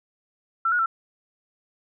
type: tone with pitch steps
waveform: sine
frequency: 1344 / 1448 / 1342 Hz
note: E6 / F#6 / E6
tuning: +33 / -38 / +31 cents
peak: -19 dBFS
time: 0.65-0.86 s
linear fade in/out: 5 ms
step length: 70 ms
effects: none